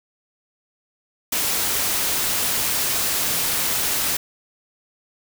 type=noise; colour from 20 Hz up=white; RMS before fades=-22 dBFS; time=1.32-4.17 s; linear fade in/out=5 ms; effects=none